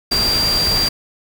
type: tone in noise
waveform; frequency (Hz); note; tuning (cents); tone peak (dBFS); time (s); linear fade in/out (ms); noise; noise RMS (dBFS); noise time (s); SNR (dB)
sine; 4730; D8; +12; -15; 0.11-0.89; 10; pink; -22; 0.11-0.89; +4
effects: none